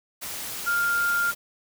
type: tone in noise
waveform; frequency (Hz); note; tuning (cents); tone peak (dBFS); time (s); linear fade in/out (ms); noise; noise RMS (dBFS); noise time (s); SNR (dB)
sine; 1400; F6; +4; -21; 0.66-1.32; 20; white; -34; 0.21-1.35; +10
effects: none